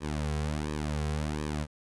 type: tone with flanger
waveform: sawtooth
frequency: 75.4 Hz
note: D2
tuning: 46 cents sharp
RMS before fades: -32 dBFS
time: 0-1.67 s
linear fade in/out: 50 ms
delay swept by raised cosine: 1.4 to 3.4 ms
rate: 1.4 Hz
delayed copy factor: -0.95
effects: resampled to 24000 Hz + 11-bit